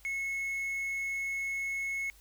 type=tone with quantisation; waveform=triangle; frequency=2187 Hz; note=C#7; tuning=24 cents flat; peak=-30 dBFS; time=0.05-2.1 s; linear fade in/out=0 ms; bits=10; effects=added 50 Hz sine -58 dBFS peak until 2.2 s + white hiss -61 dBFS RMS until 2.2 s